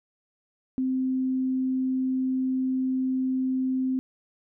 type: tone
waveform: sine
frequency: 259.8 Hz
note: C4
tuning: 12 cents flat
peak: -23 dBFS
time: 0.78-3.99 s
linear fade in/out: 0 ms
effects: none